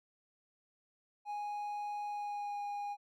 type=tone with pitch glide; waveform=triangle; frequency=828 to 817.5 Hz; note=G#5 to G#5; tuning=-5 to -28 cents; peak=-35 dBFS; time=1.25-2.97 s; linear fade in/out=50 ms; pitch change=-23 cents; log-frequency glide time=2.06-2.62 s; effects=none